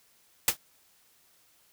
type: noise with exponential decay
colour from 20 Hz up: white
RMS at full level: -18 dBFS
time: 0.48-0.57 s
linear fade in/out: 2 ms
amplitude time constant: 19 ms
effects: white hiss -64 dBFS RMS until 1.72 s